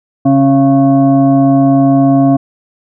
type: tone with frequency modulation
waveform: sine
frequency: 273.6 Hz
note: C#4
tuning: 23 cents flat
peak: -5 dBFS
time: 0.25-2.37 s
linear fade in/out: 10 ms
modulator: 412 Hz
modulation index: 0.86
effects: none